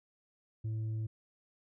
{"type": "tone with tanh clipping", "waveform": "triangle", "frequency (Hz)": 110.1, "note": "A2", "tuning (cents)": 2, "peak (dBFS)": -34, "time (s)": [0.64, 1.07], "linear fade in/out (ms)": 10, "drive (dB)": 8, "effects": []}